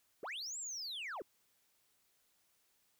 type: linear two-way sweep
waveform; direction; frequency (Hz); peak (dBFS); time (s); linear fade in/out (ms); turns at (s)
sine; up then down; 303.6 to 7800 to 303.6; -38; 0.23-1.22; 2; 0.58
effects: tanh soft clip ceiling -40 dBFS + white hiss -75 dBFS RMS until 2.99 s